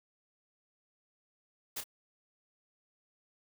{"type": "noise with echo", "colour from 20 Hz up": "white", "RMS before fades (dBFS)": -38, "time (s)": [1.76, 1.81], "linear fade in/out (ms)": 10, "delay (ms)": 31, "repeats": 1, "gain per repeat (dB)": -8, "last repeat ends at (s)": 1.841, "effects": []}